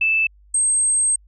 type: tone pair in turn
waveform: sine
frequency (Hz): 2635 / 8385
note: E7 / C9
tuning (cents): -1 / +3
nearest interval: octave + minor sixth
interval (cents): 2004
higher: second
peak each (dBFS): -15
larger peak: neither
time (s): 0.01-0.27 / 0.54-1.16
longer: second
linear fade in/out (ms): 5
effects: added 50 Hz sine -48 dBFS peak until 1.27 s